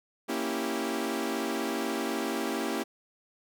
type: chord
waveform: sawtooth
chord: A# diminished seventh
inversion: none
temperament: equal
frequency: 233.1 / 277.2 / 329.6 / 392 Hz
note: A#3 / C#4 / E4 / G4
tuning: 0 / 0 / 0 / 0 cents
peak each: -31 dBFS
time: 0.28-2.84 s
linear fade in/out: 20 ms
effects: none